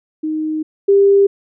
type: tone pair in turn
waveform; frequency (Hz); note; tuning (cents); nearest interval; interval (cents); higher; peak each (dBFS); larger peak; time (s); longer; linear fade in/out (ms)
sine; 311.1 / 397.7; D#4 / G4; 0 / +25; major third; 425; second; -17 / -7; second; 0.23-0.63 / 0.88-1.27; first; 10
effects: none